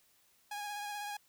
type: tone with vibrato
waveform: sawtooth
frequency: 825 Hz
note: G#5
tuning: 12 cents flat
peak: -35 dBFS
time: 0.51-1.17 s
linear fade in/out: 5 ms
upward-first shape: sine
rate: 16 Hz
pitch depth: 22 cents each way
effects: white hiss -69 dBFS RMS until 1.28 s